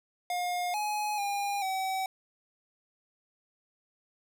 square tone with pitch steps, 713 / 841 / 807 / 762 Hz, F5 / G#5 / G#5 / G5, +36 / +22 / -50 / -49 cents, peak -30 dBFS, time 0.3-2.06 s, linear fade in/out 2 ms, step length 440 ms, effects none

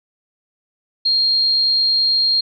sine tone, 4223 Hz, C8, 15 cents sharp, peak -13 dBFS, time 1.05-2.41 s, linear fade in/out 10 ms, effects none

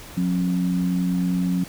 sine tone pair together, 179.57 / 270.3 Hz, F3 / C#4, +48 / -44 cents, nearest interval perfect fifth, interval 708 cents, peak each -20 / -26 dBFS, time 0.17-1.64 s, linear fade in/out 5 ms, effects pink hiss -41 dBFS RMS until 1.68 s

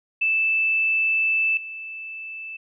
sine tone with level steps, 2637 Hz, E7, in tune, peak -18 / -32 dBFS, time 0.21-2.57 s, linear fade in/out 10 ms, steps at 1.57 s, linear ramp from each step 2 ms, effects none

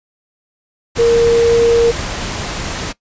sine tone in noise, 466.2 Hz, A#4, in tune, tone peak -7 dBFS, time 0.98-1.92 s, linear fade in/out 20 ms, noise pink, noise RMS -22 dBFS, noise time 0.95-2.93 s, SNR +12 dB, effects noise-tail reverb RT60 0.1 s tail -19 dB re dry + resampled to 16000 Hz

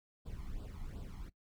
brown noise with flanger, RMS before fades -44 dBFS, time 0.25-1.3 s, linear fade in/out 20 ms, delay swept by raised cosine 0.23 to 0.97 ms, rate 2.7 Hz, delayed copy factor +0.8, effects noise-tail reverb RT60 0.1 s tail -19 dB re dry

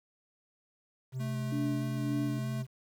triangle tone, 129.9 Hz, C3, 12 cents flat, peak -31 dBFS, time 1.12-2.67 s, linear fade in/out 50 ms
square tone with vibrato, 217.2 Hz, A3, 22 cents flat, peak -38 dBFS, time 1.19-2.63 s, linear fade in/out 20 ms, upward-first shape square, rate 3.2 Hz, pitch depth 10 cents each way
sine tone with tremolo, 290 Hz, D4, 22 cents flat, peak -30 dBFS, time 1.52-2.39 s, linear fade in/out 2 ms, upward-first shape sine, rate 1.9 Hz, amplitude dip 70%
effects 10-bit

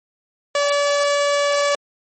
sawtooth tone, 574 Hz, D5, 40 cents flat, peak -12 dBFS, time 0.55-1.75 s, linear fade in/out 2 ms, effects MP3 32 kbps

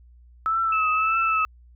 sine tone with vibrato, 1300 Hz, E6, 24 cents flat, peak -20 dBFS, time 0.46-1.45 s, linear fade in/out 0 ms, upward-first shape triangle, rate 1.7 Hz, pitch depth 66 cents each way
sine tone, 2634 Hz, E7, 2 cents flat, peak -25 dBFS, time 0.72-1.45 s, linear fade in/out 5 ms
effects added 60 Hz sine -48 dBFS peak until 1.75 s

